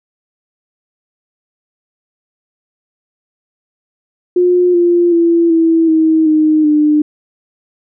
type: tone with pitch steps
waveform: sine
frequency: 357.6 / 347.4 / 337.5 / 327.9 / 318.6 / 309.5 / 300.7 Hz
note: F4 / F4 / E4 / E4 / D#4 / D#4 / D4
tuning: +41 / -9 / +41 / -9 / +41 / -9 / +41 cents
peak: -7 dBFS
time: 4.36-7.02 s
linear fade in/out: 5 ms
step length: 380 ms
effects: none